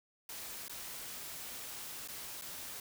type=noise with dropouts; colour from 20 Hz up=white; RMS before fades=-45 dBFS; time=0.29-2.8 s; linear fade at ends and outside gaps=2 ms; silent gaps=0.682-0.695 / 2.076-2.085 / 2.413-2.42 s; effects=none